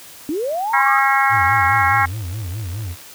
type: linear sweep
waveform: sine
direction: up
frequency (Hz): 277.2 to 1311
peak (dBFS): -19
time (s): 0.29-0.99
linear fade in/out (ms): 0
type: harmonic tone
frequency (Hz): 271.7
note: C#4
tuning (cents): -35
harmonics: 3 / 4 / 5 / 6 / 7 / 8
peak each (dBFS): -18 / -19 / -20 / -21 / -21 / -22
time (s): 0.73-2.06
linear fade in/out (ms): 10
type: tone with vibrato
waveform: triangle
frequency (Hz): 98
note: G2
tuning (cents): 0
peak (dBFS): -21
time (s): 1.29-2.96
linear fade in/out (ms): 50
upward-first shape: sine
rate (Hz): 4.8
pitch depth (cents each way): 240
type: click train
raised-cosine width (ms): 0.2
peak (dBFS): -25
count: 115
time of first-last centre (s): 1.31-3.017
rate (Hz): 66.8
effects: white hiss -40 dBFS RMS until 3.14 s + high-pass 60 Hz 12 dB/octave